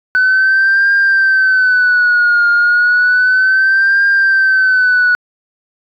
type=tone with vibrato; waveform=sine; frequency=1504 Hz; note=F#6; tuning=28 cents sharp; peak=-6 dBFS; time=0.15-5.15 s; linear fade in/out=0 ms; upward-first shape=triangle; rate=0.32 Hz; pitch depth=110 cents each way; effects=tanh soft clip ceiling -5 dBFS